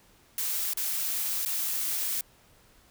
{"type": "noise with dropouts", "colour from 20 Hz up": "blue", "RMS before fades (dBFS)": -30, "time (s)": [0.38, 2.21], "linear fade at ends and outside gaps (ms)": 2, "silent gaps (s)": [[0.735, 0.772], [1.451, 1.459]], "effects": ["pink hiss -60 dBFS RMS until 2.9 s"]}